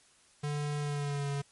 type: tone with pitch glide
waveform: square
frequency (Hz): 146.83 to 141.26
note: D3 to C#3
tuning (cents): 0 to +33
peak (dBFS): -32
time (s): 0.43-1.42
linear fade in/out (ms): 10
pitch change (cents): -67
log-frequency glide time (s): 0.79-1.29
effects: white hiss -63 dBFS RMS until 1.51 s + MP3 48 kbps